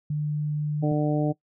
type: tone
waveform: sine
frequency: 149.6 Hz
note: D3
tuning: 32 cents sharp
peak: -24 dBFS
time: 0.1-0.92 s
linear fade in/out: 5 ms
type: harmonic tone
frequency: 149.8 Hz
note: D3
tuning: 35 cents sharp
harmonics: 1 / 2 / 3 / 4 / 5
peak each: -24 / -25 / -31 / -30 / -34 dBFS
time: 0.82-1.33 s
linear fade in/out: 20 ms
effects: noise-tail reverb RT60 0.1 s tail -20 dB re dry